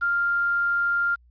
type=tone with quantisation; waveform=sine; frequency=1396.9 Hz; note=F6; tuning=in tune; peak=-20 dBFS; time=0.01-1.16 s; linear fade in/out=20 ms; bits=8; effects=added 60 Hz sine -53 dBFS peak until 1.3 s + resampled to 11025 Hz